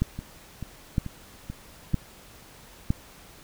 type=two click trains; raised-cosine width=5 ms; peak=-10 / -21 dBFS; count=4 / 5; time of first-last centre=0.02-2.905 / 0.19-1.937 s; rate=1.04 / 2.29 Hz; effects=pink hiss -50 dBFS RMS until 3.43 s